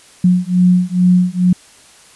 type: beating tone pair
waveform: sine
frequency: 179.3 / 181.6 Hz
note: F3 / F#3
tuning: +46 / -32 cents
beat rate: 2.3 Hz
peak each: -12 dBFS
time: 0.24-1.53 s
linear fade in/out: 5 ms
effects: white hiss -44 dBFS RMS until 2.15 s + resampled to 24000 Hz